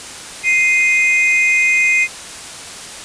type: tone pair together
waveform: triangle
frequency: 2093 / 2489 Hz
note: C7 / D#7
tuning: 0 / 0 cents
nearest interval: minor third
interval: 300 cents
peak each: -12 dBFS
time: 0.43-2.08 s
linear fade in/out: 50 ms
effects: white hiss -31 dBFS RMS until 3.04 s + resampled to 22050 Hz